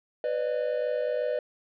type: tone cluster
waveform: triangle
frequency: 496.8 / 562 / 605 Hz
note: B4 / C#5 / D#5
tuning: +10 / +24 / -49 cents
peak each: -27 / -35 / -27 dBFS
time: 0.24-1.39 s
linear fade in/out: 2 ms
effects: resampled to 11025 Hz